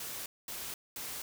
white noise bursts, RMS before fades -41 dBFS, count 3, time 0-1.22 s, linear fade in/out 2 ms, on 260 ms, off 220 ms, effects none

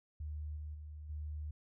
sine tone with level steps, 75.6 Hz, D#2, 49 cents flat, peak -39 / -41 / -45 / -39 dBFS, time 0.2-1.51 s, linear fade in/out 5 ms, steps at 0.56 / 0.74 / 1.09 s, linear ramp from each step 10 ms, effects none

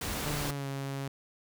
pink noise, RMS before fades -35 dBFS, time 0.01-0.51 s, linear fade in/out 5 ms
sawtooth tone with pitch glide, 147.3 to 137.44 Hz, D3 to C#3, +6 to -14 cents, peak -30 dBFS, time 0.26-1.08 s, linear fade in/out 2 ms, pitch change -120 cents, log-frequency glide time 0.36-0.67 s
effects none

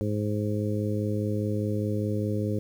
harmonic tone, 104.9 Hz, G#2, 18 cents sharp, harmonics 1 / 2 / 3 / 4 / 5, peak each -28 / -31 / -33 / -34 / -35 dBFS, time 0.01-2.59 s, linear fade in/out 0 ms, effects 9-bit

